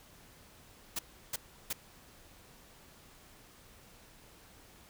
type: noise bursts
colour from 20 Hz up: white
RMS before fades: -35 dBFS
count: 3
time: 0.96-1.73 s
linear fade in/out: 5 ms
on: 30 ms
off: 340 ms
effects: pink hiss -58 dBFS RMS until 4.89 s